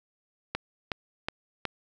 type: click train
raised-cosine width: 0.3 ms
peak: -13 dBFS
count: 4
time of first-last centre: 0.55-1.653 s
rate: 2.72 Hz
effects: none